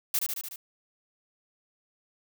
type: noise with echo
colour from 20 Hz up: blue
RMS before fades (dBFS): -26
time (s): 0.14-0.19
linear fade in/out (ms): 2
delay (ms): 74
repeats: 5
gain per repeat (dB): -3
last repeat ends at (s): 0.56
effects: none